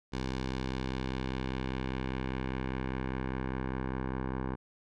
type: tone with low-pass filter sweep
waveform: 10% pulse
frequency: 65 Hz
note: C2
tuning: 11 cents flat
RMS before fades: -35 dBFS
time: 0.12-4.56 s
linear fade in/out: 20 ms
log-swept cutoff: 5100 to 1300 Hz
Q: 1.2
effects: none